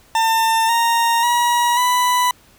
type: tone with pitch steps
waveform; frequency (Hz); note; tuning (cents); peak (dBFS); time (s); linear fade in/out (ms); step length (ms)
40% pulse; 899 / 928.6 / 959.1 / 990.6; A5 / A#5 / A#5 / B5; +37 / -7 / +49 / +5; -13; 0.15-2.31; 2; 540
effects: pink hiss -51 dBFS RMS until 2.58 s